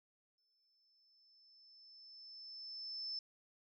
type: tone with exponential growth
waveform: sine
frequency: 5274 Hz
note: E8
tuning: in tune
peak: -39 dBFS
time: 0.38-3.19 s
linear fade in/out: 2 ms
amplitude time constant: 610 ms
effects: none